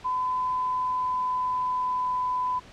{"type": "tone with pitch glide", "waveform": "sine", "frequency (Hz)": [1011, 1002.9], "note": ["B5", "B5"], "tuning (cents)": [40, 26], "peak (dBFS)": -24, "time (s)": [0.04, 2.6], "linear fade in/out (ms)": 20, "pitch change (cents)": -14, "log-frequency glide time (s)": [0.43, 2.24], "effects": ["pink hiss -49 dBFS RMS until 2.72 s", "low-pass 5000 Hz 12 dB/octave"]}